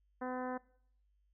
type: harmonic tone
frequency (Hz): 253.4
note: B3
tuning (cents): +45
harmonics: 1 / 2 / 3 / 4 / 5 / 6 / 7 / 8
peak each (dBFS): -41 / -42 / -44 / -46 / -51 / -51 / -53 / -63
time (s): 0.21-0.58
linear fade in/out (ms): 10
effects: noise-tail reverb RT60 0.6 s tail -21 dB re dry + added 50 Hz sine -70 dBFS peak until 1.33 s